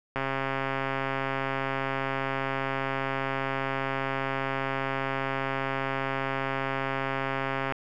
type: click train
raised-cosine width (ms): 0.5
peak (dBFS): -14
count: 1022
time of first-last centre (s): 0.16-7.723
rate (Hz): 135
effects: none